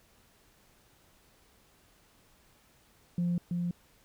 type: tone with echo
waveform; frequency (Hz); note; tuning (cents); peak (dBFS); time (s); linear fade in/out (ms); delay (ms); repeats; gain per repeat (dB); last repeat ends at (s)
sine; 174.4; F3; -2; -25; 3.18-3.38; 2; 330; 1; -3; 3.71
effects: tanh soft clip ceiling -24 dBFS + pink hiss -64 dBFS RMS until 4.04 s